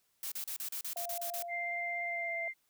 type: noise bursts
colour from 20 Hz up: blue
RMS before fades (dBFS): -39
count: 10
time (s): 0.23-1.425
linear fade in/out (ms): 2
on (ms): 88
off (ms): 35
type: tone with pitch glide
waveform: sine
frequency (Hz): 691 to 672.1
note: F5 to E5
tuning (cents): -19 to +33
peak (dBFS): -39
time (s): 0.96-2.48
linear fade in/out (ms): 2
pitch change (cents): -48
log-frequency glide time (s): 2.03-2.37
type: tone with vibrato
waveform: sine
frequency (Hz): 2093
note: C7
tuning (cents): 0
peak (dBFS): -35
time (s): 1.48-2.54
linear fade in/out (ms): 50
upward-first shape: sine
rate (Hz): 17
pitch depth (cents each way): 9
effects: white hiss -75 dBFS RMS until 2.69 s